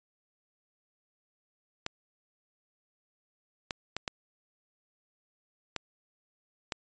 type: clicks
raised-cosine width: 0.2 ms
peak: -15 dBFS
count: 6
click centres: 1.864 / 3.708 / 3.966 / 4.078 / 5.763 / 6.722 s
effects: resampled to 16000 Hz